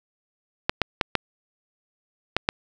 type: clicks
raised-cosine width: 0.3 ms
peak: -3 dBFS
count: 6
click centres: 0.695 / 0.817 / 1.012 / 1.153 / 2.366 / 2.489 s
effects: none